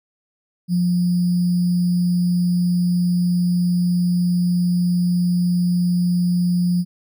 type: tone with sample-and-hold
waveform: sine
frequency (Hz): 176.8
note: F3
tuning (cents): +22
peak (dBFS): -15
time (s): 0.68-6.85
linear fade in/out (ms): 50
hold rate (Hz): 4900
effects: none